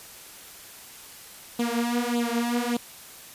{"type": "tone with flanger", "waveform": "sawtooth", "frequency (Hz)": 237.9, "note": "A#3", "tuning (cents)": 35, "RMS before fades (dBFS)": -26, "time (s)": [1.59, 2.77], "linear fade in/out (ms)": 5, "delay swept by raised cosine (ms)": [0.26, 5.36], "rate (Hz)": 1.7, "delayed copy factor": 0.9, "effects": ["white hiss -45 dBFS RMS until 3.34 s", "resampled to 32000 Hz"]}